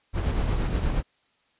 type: noise with tremolo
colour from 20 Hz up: brown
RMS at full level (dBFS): -23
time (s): 0.13-1.03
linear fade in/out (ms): 50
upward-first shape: sine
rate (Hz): 8.4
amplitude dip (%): 40
effects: white hiss -67 dBFS RMS until 1.59 s + resampled to 8000 Hz